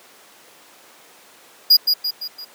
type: tone with echo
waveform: square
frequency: 4876 Hz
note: D#8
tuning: 36 cents flat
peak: -8 dBFS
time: 1.7-1.77 s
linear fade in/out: 10 ms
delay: 170 ms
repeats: 4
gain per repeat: -6 dB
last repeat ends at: 2.45 s
effects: pink hiss -47 dBFS RMS until 2.54 s + high-pass 400 Hz 12 dB/octave